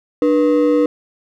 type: ring-modulated tone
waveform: triangle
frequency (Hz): 391.6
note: G4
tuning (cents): -2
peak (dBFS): -6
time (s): 0.22-0.86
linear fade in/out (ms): 2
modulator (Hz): 94.1
effects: none